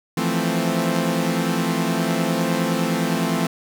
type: chord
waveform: sawtooth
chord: F major seventh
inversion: third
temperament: equal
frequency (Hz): 164.81 / 174.61 / 220 / 261.6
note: E3 / F3 / A3 / C4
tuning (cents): 0 / 0 / 0 / 0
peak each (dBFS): -21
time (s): 0.17-3.47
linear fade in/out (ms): 5
effects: none